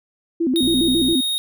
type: tone with vibrato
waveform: sine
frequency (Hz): 292.9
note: D4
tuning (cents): -5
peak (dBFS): -16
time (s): 0.4-1.21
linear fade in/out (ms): 10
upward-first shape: square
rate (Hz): 7.3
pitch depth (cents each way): 230
type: tone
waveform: square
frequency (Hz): 3729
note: A#7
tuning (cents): 0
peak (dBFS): -20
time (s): 0.56-1.38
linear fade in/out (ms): 0
type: click train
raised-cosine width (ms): 3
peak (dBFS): -20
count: 32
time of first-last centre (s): 0.63-1.128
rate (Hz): 62.3
effects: none